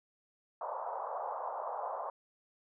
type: band-pass noise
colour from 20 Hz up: white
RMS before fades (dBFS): -39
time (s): 0.61-2.1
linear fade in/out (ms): 2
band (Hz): 520 to 1100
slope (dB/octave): 48
effects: none